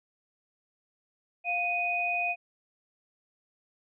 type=tone pair together; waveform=sine; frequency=703.1 / 2489 Hz; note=F5 / D#7; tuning=+11 / 0 cents; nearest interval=octave + minor seventh; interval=2189 cents; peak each=-31 / -28 dBFS; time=1.44-2.36 s; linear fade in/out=50 ms; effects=none